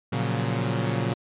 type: chord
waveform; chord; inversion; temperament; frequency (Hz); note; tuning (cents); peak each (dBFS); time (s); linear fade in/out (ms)
sawtooth; Gb major seventh; first; equal; 116.54 / 138.59 / 174.61 / 185; Bb2 / Db3 / F3 / Gb3; 0 / 0 / 0 / 0; -23 / -25 / -29 / -28; 0.12-1.14; 10
effects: resampled to 8000 Hz